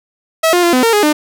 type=tone with pitch steps; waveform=sawtooth; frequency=647 / 353.6 / 344.4 / 253.8 / 458.2 / 415.9 / 301.2 Hz; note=E5 / F4 / F4 / B3 / A#4 / G#4 / D4; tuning=-32 / +22 / -24 / +47 / -30 / +2 / +44 cents; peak=-5 dBFS; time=0.43-1.13 s; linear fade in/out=10 ms; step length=100 ms; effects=none